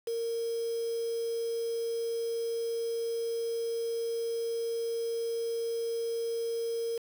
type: tone with quantisation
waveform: sine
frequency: 462.1 Hz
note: A#4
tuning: 15 cents flat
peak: -30 dBFS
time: 0.07-6.98 s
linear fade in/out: 5 ms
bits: 7
effects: none